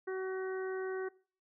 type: harmonic tone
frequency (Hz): 377.2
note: F#4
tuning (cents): +33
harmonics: 1 / 2 / 3 / 4 / 5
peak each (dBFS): -35 / -49 / -49 / -47 / -50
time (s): 0.07-1.09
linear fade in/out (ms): 10
effects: noise-tail reverb RT60 0.4 s tail -21 dB re dry